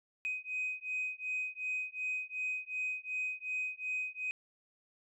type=beating tone pair; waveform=sine; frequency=2509 / 2511.7 Hz; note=D#7 / D#7; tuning=+14 / +16 cents; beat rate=2.7 Hz; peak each=-37 / -37 dBFS; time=0.25-4.31 s; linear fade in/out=0 ms; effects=tanh soft clip ceiling -29 dBFS